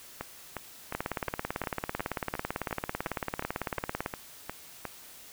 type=two click trains; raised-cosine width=0.5 ms; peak=-15 / -19 dBFS; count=57 / 14; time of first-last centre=0.95-4.061 / 0.21-4.853 s; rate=18 / 2.8 Hz; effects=white hiss -50 dBFS RMS until 5.32 s